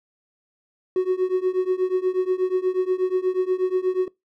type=tone with tremolo; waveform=triangle; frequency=370 Hz; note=F#4; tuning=in tune; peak=-12 dBFS; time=0.96-4.08 s; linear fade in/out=2 ms; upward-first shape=triangle; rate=8.3 Hz; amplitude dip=95%; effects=noise-tail reverb RT60 0.2 s tail -24 dB re dry + tanh soft clip ceiling -13 dBFS